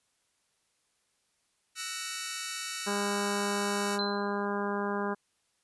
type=chord; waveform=10% pulse; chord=F# dominant seventh; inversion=third; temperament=equal with one note detuned; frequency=1318.5 / 1480 / 1864.7 / 2258 Hz; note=E6 / F#6 / A#6 / C#7; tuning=0 / 0 / 0 / +31 cents; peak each=-32 dBFS; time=1.75-3.99 s; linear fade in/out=50 ms
type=harmonic tone; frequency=202.5 Hz; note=G#3; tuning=43 cents flat; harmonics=1 / 2 / 3 / 4 / 5 / 6 / 7 / 8; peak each=-34 / -34 / -40 / -39 / -37 / -41 / -42 / -41 dBFS; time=2.86-5.15 s; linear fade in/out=20 ms
type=tone with exponential decay; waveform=sine; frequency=4079 Hz; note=C8; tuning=45 cents flat; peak=-29 dBFS; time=3.99-4.45 s; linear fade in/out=1 ms; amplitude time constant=100 ms
effects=white hiss -74 dBFS RMS until 5.63 s + resampled to 24000 Hz